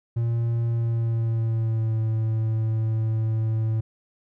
triangle tone with pitch glide, 116.54 to 110.89 Hz, A#2 to A2, 0 to +14 cents, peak -19 dBFS, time 0.16-3.81 s, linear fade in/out 10 ms, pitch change -86 cents, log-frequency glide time 0.68-1.99 s, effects none

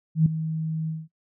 sine tone with ADSR envelope, 159.1 Hz, D#3, 39 cents sharp, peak -12 dBFS, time 0.15-1.08 s, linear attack 110 ms, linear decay 3 ms, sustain -13 dB, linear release 200 ms, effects noise-tail reverb RT60 0.1 s tail -18 dB re dry

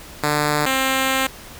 5% pulse tone pair in turn, 148.7 / 265 Hz, D3 / C4, +22 / +22 cents, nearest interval minor seventh, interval 1000 cents, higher second, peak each -6 dBFS, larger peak neither, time 0.23-0.66 / 0.66-1.27 s, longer second, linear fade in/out 5 ms, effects pink hiss -39 dBFS RMS until 1.59 s

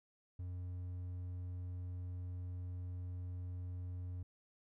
triangle tone, 90 Hz, F#2, 47 cents flat, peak -39 dBFS, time 0.39-4.23 s, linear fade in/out 5 ms, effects none

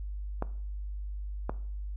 clicks, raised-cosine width 1 ms, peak -17 dBFS, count 2, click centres 0.424 / 1.495 s, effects noise-tail reverb RT60 0.5 s tail -17 dB re dry + added 50 Hz sine -34 dBFS peak until 1.96 s

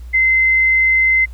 sine tone, 2066 Hz, C7, 22 cents flat, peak -10 dBFS, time 0.13-1.26 s, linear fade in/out 20 ms, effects added 60 Hz sine -29 dBFS peak until 1.33 s + pink hiss -52 dBFS RMS until 1.33 s

